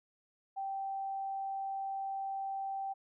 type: tone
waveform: sine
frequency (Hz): 780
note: G5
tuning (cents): -9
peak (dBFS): -35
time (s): 0.56-2.94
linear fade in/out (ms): 20
effects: none